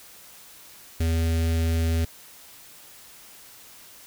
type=tone with notch filter; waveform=square; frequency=82 Hz; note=E2; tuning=9 cents flat; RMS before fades=-23 dBFS; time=1-2.05 s; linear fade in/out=5 ms; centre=1000 Hz; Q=0.91; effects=white hiss -48 dBFS RMS until 4.06 s